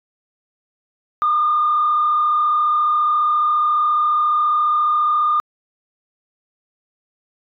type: tone with frequency modulation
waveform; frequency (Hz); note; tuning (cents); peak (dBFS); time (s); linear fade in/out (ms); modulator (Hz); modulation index
sine; 1211; D#6; -47; -13; 1.22-5.4; 0; 34.5; 0.62
effects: tanh soft clip ceiling -9 dBFS